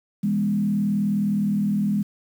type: tone with frequency modulation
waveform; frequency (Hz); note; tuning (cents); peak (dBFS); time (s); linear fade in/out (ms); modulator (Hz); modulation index
sine; 203.9; G#3; -32; -19; 0.23-2.03; 10; 39.4; 0.7
effects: 8-bit